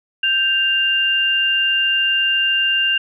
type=tone pair together; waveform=sine; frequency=1568.1 / 2794 Hz; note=G6 / F7; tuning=0 / 0 cents; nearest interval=minor seventh; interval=1000 cents; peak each=-21 / -15 dBFS; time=0.23-2.98 s; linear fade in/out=5 ms; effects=none